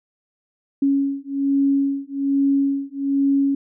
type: beating tone pair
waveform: sine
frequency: 276.4 / 277.6 Hz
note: C#4 / C#4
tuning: -5 / +3 cents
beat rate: 1.2 Hz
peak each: -20 dBFS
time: 0.82-3.55 s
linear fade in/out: 5 ms
effects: none